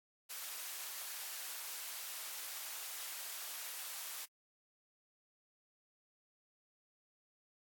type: high-pass noise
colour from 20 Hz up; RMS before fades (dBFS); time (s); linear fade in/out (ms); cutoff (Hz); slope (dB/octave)
white; -45; 0.29-4.26; 20; 760; 12
effects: AAC 64 kbps